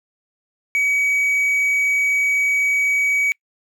triangle tone, 2268 Hz, C#7, 39 cents sharp, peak -14 dBFS, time 0.75-3.32 s, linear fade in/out 0 ms, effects noise-tail reverb RT60 0.1 s tail -26 dB re dry

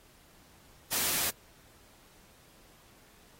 white noise, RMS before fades -30 dBFS, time 0.91-1.31 s, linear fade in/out 20 ms, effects pink hiss -60 dBFS RMS until 3.39 s + AAC 48 kbps

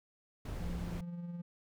brown noise, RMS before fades -40 dBFS, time 0.45-1.01 s, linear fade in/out 5 ms
triangle tone with tremolo, 173.2 Hz, F3, 14 cents flat, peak -36 dBFS, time 0.6-1.42 s, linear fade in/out 10 ms, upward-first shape sine, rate 19 Hz, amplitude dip 40%
effects none

